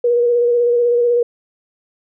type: tone with vibrato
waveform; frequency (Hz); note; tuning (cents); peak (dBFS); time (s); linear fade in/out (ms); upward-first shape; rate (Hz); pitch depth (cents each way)
sine; 479.3; A#4; +48; -11; 0.04-1.23; 5; square; 16; 19
effects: none